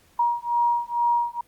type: beating tone pair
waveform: sine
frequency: 949 / 951.2 Hz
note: A#5 / A#5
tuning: +31 / +35 cents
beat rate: 2.2 Hz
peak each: -23 dBFS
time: 0.19-1.41 s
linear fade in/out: 5 ms
effects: pink hiss -59 dBFS RMS until 1.47 s + Opus 48 kbps